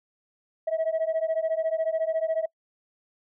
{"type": "beating tone pair", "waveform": "sine", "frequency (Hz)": [638, 652], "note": ["D#5", "E5"], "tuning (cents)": [43, -19], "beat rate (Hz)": 14, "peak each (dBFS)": -25, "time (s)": [0.67, 2.46], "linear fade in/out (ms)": 10, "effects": ["noise-tail reverb RT60 0.1 s tail -26 dB re dry", "tanh soft clip ceiling -20 dBFS"]}